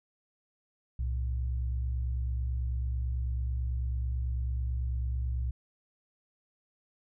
sine tone pair together, 64.5 / 113.6 Hz, C2 / A#2, -24 / -44 cents, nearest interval minor seventh, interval 980 cents, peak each -29 / -38 dBFS, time 0.99-5.51 s, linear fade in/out 5 ms, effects none

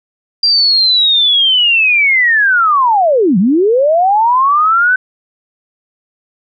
sine linear two-way sweep, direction down then up, 4772 to 170 to 1531 Hz, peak -7 dBFS, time 0.43-4.96 s, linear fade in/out 5 ms, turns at 3.38 s, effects none

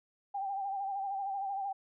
sine tone with vibrato, 788 Hz, G5, 9 cents sharp, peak -33 dBFS, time 0.34-1.73 s, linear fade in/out 10 ms, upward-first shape sine, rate 13 Hz, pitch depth 50 cents each way, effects none

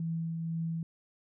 sine tone with tremolo, 164.5 Hz, E3, 3 cents flat, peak -30 dBFS, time 0-0.83 s, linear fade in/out 2 ms, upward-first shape triangle, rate 2 Hz, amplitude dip 30%, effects none

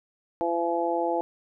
harmonic tone, 169.8 Hz, F3, 48 cents flat, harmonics 2 / 3 / 4 / 5, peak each -29 / -29 / -29 / -29 dBFS, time 0.41-1.21 s, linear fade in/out 0 ms, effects none

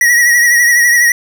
square tone with vibrato, 1914 Hz, A#6, 45 cents sharp, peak -7 dBFS, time 0.01-1.12 s, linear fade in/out 2 ms, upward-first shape triangle, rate 12 Hz, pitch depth 54 cents each way, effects none

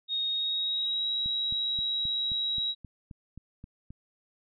sine tone with pitch glide, 3729 to 3854 Hz, A#7 to B7, 0 to -43 cents, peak -27 dBFS, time 0.08-2.75 s, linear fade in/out 50 ms, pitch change +57 cents, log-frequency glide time 0.29-1.06 s
click train, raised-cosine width 5 ms, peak -31 dBFS, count 11, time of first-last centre 1.26-3.906 s, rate 3.78 Hz
effects none

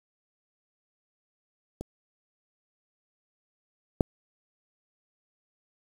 clicks, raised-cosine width 2 ms, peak -22 / -7 dBFS, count 2, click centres 1.81 / 4.008 s, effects 7-bit

